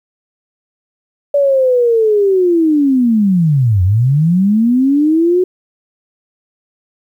sine linear two-way sweep, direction down then up, 577 to 87.31 to 371.3 Hz, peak -8 dBFS, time 1.34-5.44 s, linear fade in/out 5 ms, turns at 3.83 s, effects 8-bit

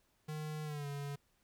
square tone with pitch glide, 153.4 to 142.3 Hz, D#3 to C#3, -24 to +46 cents, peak -40 dBFS, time 0.28-1.16 s, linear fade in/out 10 ms, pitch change -130 cents, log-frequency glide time 0.64-0.87 s, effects pink hiss -75 dBFS RMS until 1.43 s

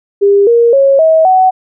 sine tone with pitch steps, 401.3 / 469 / 548.2 / 640.7 / 748.9 Hz, G4 / A#4 / C#5 / E5 / F#5, +41 / +11 / -19 / -49 / +21 cents, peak -4 dBFS, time 0.21-1.51 s, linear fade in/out 20 ms, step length 260 ms, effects none

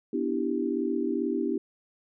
sine chord, E minor seventh, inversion second, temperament equal, 246.9 / 293.7 / 329.6 / 392 Hz, B3 / D4 / E4 / G4, 0 / 0 / 0 / 0 cents, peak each -31 dBFS, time 0.13-1.58 s, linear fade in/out 5 ms, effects none

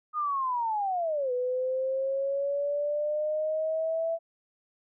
sine linear two-way sweep, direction down then up, 1244.5 to 493.9 to 665 Hz, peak -26 dBFS, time 0.13-4.19 s, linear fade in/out 50 ms, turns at 1.32 s, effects none

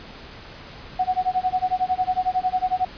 sine tone with tremolo, 740 Hz, F#5, in tune, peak -16 dBFS, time 0.99-2.85 s, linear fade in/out 5 ms, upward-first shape sine, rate 11 Hz, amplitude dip 100%, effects pink hiss -41 dBFS RMS until 2.97 s + resampled to 11025 Hz

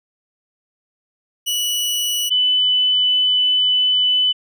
sawtooth / sine tone pair in turn, 2942 / 2999 Hz, F#7 / F#7, -11 / +23 cents, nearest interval unison, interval 34 cents, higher second, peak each -15 / -13 dBFS, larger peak second, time 1.46-2.3 / 2.3-4.33 s, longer second, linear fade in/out 20 ms, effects none

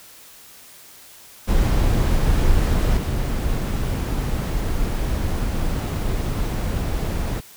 brown noise with level steps, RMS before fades -18 / -22 dBFS, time 1.47-7.41 s, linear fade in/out 20 ms, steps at 2.97 s, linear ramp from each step 2 ms, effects white hiss -45 dBFS RMS until 7.56 s

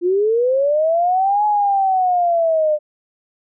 sine linear two-way sweep, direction up then down, 341.5 to 846 to 596 Hz, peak -13 dBFS, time 0.01-2.79 s, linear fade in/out 50 ms, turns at 1.45 s, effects none

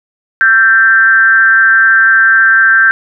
sine tone with frequency modulation, 1569 Hz, G6, 1 cent sharp, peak -4 dBFS, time 0.41-2.91 s, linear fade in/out 0 ms, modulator 222 Hz, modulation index 0.58, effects none

